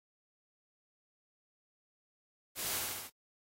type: noise with echo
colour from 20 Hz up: white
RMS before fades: -38 dBFS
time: 2.55-2.82 s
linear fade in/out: 50 ms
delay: 71 ms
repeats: 4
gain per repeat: -2 dB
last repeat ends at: 3.104 s
effects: AAC 48 kbps